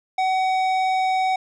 sine tone with tanh clipping, 753 Hz, F#5, 30 cents sharp, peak -20 dBFS, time 0.18-1.36 s, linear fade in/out 5 ms, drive 13 dB, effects none

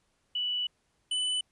sine / square tone pair in turn, 2960 / 2993 Hz, F#7 / F#7, 0 / +19 cents, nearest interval unison, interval 19 cents, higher second, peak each -28 dBFS, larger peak neither, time 0.35-0.67 / 1.11-1.41 s, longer first, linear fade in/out 5 ms, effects pink hiss -73 dBFS RMS until 1.51 s + resampled to 24000 Hz

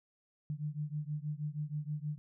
sine beating tone pair, 147.1 / 153.4 Hz, D3 / D#3, +3 / -24 cents, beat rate 6.3 Hz, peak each -38 / -39 dBFS, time 0.5-2.18 s, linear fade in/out 0 ms, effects none

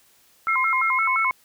sine tone with vibrato, 1174.7 Hz, D6, in tune, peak -21 dBFS, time 0.47-1.31 s, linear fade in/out 0 ms, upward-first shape square, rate 5.8 Hz, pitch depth 220 cents each way
sine tone with pitch glide, 2143 to 2199 Hz, C7 to C#7, +41 to -14 cents, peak -21 dBFS, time 0.48-1.31 s, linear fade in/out 5 ms, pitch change +45 cents, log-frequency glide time 0.93-1.03 s
effects white hiss -58 dBFS RMS until 1.44 s

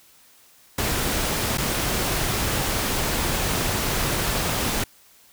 pink noise with dropouts, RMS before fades -24 dBFS, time 0.78-4.84 s, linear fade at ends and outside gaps 5 ms, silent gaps 1.574-1.581 s, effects white hiss -54 dBFS RMS until 5.32 s

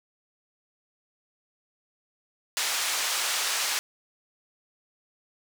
white band-pass noise, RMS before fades -28 dBFS, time 2.57-3.79 s, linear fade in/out 0 ms, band 780 to 7200 Hz, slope 12 dB/octave, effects none

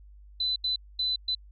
sine tone bursts at uneven times, 4012 Hz, B7, 26 cents sharp, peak -25 dBFS, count 4, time 0.4-0.56 / 0.64-0.76 / 0.99-1.16 / 1.28-1.35 s, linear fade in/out 5 ms, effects added 50 Hz sine -48 dBFS peak until 1.51 s

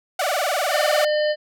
sawtooth tone with vibrato, 659.3 Hz, E5, in tune, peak -16 dBFS, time 0.19-1.05 s, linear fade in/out 5 ms, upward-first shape sine, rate 20 Hz, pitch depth 260 cents each way
harmonic tone, 604 Hz, D5, 48 cents sharp, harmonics 1 / 3 / 5 / 7 / 8, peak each -18 / -28 / -32 / -35 / -36 dBFS, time 0.69-1.36 s, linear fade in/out 50 ms
effects none

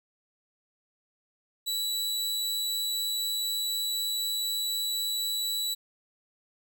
sawtooth tone, 3937 Hz, B7, 6 cents flat, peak -25 dBFS, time 1.66-5.75 s, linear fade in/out 20 ms, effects none

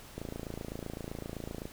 click train, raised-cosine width 2 ms, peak -25 dBFS, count 42, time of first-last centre 0.18-1.655 s, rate 27.8 Hz, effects pink hiss -51 dBFS RMS until 1.72 s

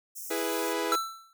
white high-pass noise, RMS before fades -40 dBFS, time 0.15-0.74 s, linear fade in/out 20 ms, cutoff 5400 Hz, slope 96 dB/octave
sawtooth chord, E major, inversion none, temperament equal, 329.6 / 415.3 / 493.9 Hz, E4 / G#4 / B4, 0 / 0 / 0 cents, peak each -29 dBFS, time 0.3-0.96 s, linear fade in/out 10 ms
square tone with exponential decay, 1333 Hz, E6, 19 cents sharp, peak -22 dBFS, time 0.92-1.33 s, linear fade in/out 1 ms, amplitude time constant 88 ms
effects none

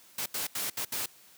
white noise bursts at uneven times, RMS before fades -33 dBFS, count 5, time 0.18-0.26 / 0.34-0.47 / 0.55-0.7 / 0.77-0.85 / 0.92-1.06 s, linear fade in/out 5 ms, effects white hiss -57 dBFS RMS until 1.37 s + high-pass 100 Hz 12 dB/octave

